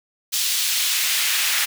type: noise with high-pass filter sweep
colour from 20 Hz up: pink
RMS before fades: -21 dBFS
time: 0.32-1.66 s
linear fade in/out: 20 ms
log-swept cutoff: 3900 to 1900 Hz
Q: 1.1
effects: none